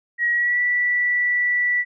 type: tone with pitch glide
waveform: sine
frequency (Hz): 1904 to 1959.8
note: A#6 to B6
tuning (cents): +36 to -14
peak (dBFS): -17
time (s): 0.18-1.85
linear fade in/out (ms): 50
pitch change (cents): +50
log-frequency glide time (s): 0.32-0.6
effects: none